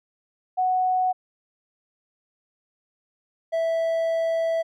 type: tone pair in turn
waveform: sine / triangle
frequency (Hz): 740 / 657.6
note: F#5 / E5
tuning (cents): 0 / -4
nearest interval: major second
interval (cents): 204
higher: first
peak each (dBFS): -19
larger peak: neither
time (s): 0.57-1.13 / 3.52-4.63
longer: second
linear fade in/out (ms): 20
effects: none